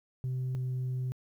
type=tone pair in turn; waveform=sine; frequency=128.6 / 127.86 Hz; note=C3 / C3; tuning=-30 / -40 cents; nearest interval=unison; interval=10 cents; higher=first; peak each=-28 dBFS; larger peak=neither; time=0.24-0.55 / 0.55-1.12 s; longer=second; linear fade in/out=0 ms; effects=tanh soft clip ceiling -29 dBFS + 11-bit